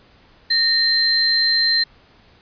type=tone pair together; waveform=sine; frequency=1838 / 4126 Hz; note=A#6 / C8; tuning=-25 / -25 cents; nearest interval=octave + major second; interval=1400 cents; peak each=-21 / -15 dBFS; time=0.5-1.84 s; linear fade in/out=10 ms; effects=pink hiss -52 dBFS RMS until 2.41 s + resampled to 11025 Hz